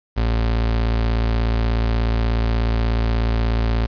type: tone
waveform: 35% pulse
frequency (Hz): 56.6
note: A1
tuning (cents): +50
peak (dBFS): -15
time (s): 0.16-3.87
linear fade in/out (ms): 20
effects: resampled to 11025 Hz + 8-bit

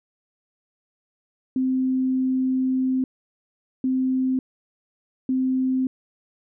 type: tone bursts at uneven times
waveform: sine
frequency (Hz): 259.6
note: C4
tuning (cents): -13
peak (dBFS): -19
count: 3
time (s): 1.56-3.04 / 3.84-4.39 / 5.29-5.87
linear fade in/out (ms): 2
effects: none

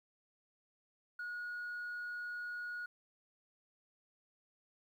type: tone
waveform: sine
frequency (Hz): 1449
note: F#6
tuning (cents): -37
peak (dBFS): -38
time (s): 1.19-2.86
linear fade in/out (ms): 5
effects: tanh soft clip ceiling -38 dBFS + 12-bit

